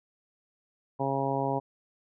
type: harmonic tone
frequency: 136.6 Hz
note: C#3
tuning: 25 cents flat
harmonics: 1 / 2 / 3 / 4 / 5 / 6 / 7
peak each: -34 / -34 / -34 / -34 / -34 / -34 / -34 dBFS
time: 0.99-1.6 s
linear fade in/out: 20 ms
effects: none